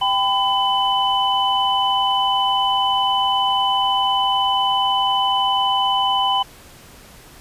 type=tone cluster; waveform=sine; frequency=786 / 1006 / 3008 Hz; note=G5 / B5 / F#7; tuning=+4 / +32 / +28 cents; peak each=-20 dBFS; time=0.01-6.43 s; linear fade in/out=10 ms; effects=pink hiss -44 dBFS RMS until 7.4 s + resampled to 32000 Hz